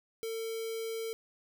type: tone with notch filter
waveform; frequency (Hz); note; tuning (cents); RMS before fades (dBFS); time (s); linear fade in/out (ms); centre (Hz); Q
square; 450; A4; +39; -37; 0.23-1.13; 0; 1200; 1.3
effects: none